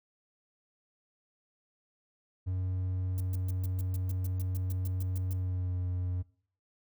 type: tone with pitch glide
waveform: triangle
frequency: 92.4 to 90.45 Hz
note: F#2 to F#2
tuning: -2 to -39 cents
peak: -28 dBFS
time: 2.46-6.23 s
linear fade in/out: 20 ms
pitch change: -37 cents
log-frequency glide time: 5.35-5.78 s
type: noise bursts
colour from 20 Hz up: violet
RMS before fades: -45 dBFS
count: 15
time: 3.18-5.33 s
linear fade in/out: 0 ms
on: 22 ms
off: 130 ms
effects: noise-tail reverb RT60 0.5 s tail -20 dB re dry